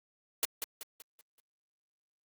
white noise with echo, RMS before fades -29 dBFS, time 0.43-0.45 s, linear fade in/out 0 ms, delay 190 ms, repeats 5, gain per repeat -7 dB, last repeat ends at 1.4 s, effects high-pass 200 Hz 12 dB/octave + Opus 48 kbps

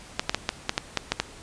clicks, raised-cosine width 0.2 ms, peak -5 dBFS, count 9, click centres 0.195 / 0.295 / 0.346 / 0.491 / 0.694 / 0.779 / 0.973 / 1.12 / 1.2 s, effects pink hiss -46 dBFS RMS until 1.42 s + resampled to 22050 Hz

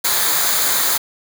white noise with comb filter, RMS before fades -17 dBFS, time 0.04-0.98 s, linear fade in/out 10 ms, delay 0.36 ms, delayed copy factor -0.6, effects none

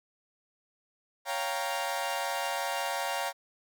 sawtooth chord, G half-diminished seventh, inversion second, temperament equal with one note detuned, 556.9 / 698.5 / 784 / 932.3 Hz, Db5 / F5 / G5 / Bb5, +8 / 0 / 0 / 0 cents, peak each -33 / -32 / -33 / -31 dBFS, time 1.25-3.33 s, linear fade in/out 50 ms, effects none

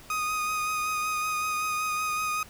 30% pulse tone with vibrato, 1244.5 Hz, D#6, in tune, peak -24 dBFS, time 0.1-2.43 s, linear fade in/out 2 ms, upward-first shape sine, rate 5.3 Hz, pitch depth 17 cents each way, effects pink hiss -50 dBFS RMS until 2.49 s

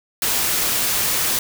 white noise, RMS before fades -20 dBFS, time 0.22-1.39 s, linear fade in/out 2 ms, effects none

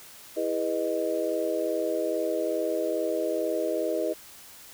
sine chord, E major seventh, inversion none, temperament just, 329.6 / 412 / 494.4 / 618.1 Hz, E4 / G#4 / B4 / D#5, 0 / -14 / +2 / -12 cents, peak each -31 / -32 / -31 / -29 dBFS, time 0.36-4.14 s, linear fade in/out 20 ms, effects white hiss -48 dBFS RMS until 4.73 s

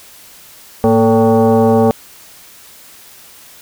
sine tone with frequency modulation, 107.9 Hz, A2, 33 cents flat, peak -7 dBFS, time 0.84-1.91 s, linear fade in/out 0 ms, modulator 338 Hz, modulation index 1.9, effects white hiss -40 dBFS RMS until 3.61 s

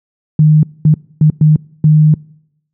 sine tone bursts at uneven times, 153.5 Hz, D#3, 23 cents flat, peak -3 dBFS, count 5, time 0.39-0.63 / 0.85-0.94 / 1.21-1.3 / 1.41-1.56 / 1.84-2.14 s, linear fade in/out 2 ms, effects noise-tail reverb RT60 0.8 s tail -25 dB re dry + high-pass 100 Hz 12 dB/octave

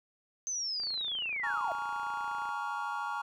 sine linear sweep, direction down, 6280 to 622.3 Hz, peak -32 dBFS, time 0.47-1.72 s, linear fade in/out 0 ms
click train, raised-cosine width 0.5 ms, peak -36 dBFS, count 49, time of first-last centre 0.8-2.49 s, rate 28.4 Hz
triangle chord, Bb minor seventh, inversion third, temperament just, 839.1 / 932.3 / 1118.8 / 1398.5 Hz, Ab5 / Bb5 / Db6 / F6, +18 / 0 / +16 / +2 cents, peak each -37 dBFS, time 1.43-3.22 s, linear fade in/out 10 ms
effects none

